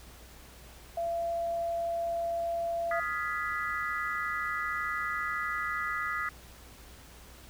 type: tone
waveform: sine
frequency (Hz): 678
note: E5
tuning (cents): +49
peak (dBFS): -29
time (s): 0.97-3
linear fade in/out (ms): 5
type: chord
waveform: sine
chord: F half-diminished seventh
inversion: third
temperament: equal with one note detuned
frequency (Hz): 1244.5 / 1396.9 / 1685.4 / 1975.5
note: Eb6 / F6 / Ab6 / Cb7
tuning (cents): 0 / 0 / +25 / 0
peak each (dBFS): -34 / -38 / -38 / -35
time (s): 2.91-6.29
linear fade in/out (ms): 2
effects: added 60 Hz sine -53 dBFS peak until 7.49 s + pink hiss -53 dBFS RMS until 7.49 s